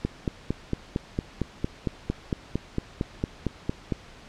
click train, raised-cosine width 3 ms, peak -12 dBFS, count 18, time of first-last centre 0.05-3.922 s, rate 4.39 Hz, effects pink hiss -48 dBFS RMS until 4.28 s + low-pass 5000 Hz 12 dB/octave

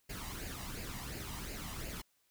pink noise with flanger, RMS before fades -43 dBFS, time 0.09-2.02 s, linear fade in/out 10 ms, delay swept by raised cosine 0.42 to 1.05 ms, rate 2.8 Hz, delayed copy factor +0.6, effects white hiss -75 dBFS RMS until 2.3 s

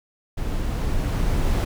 brown noise with level ramp, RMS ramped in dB -26 to -19 dBFS, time 0.37-1.65 s, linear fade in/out 10 ms, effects none

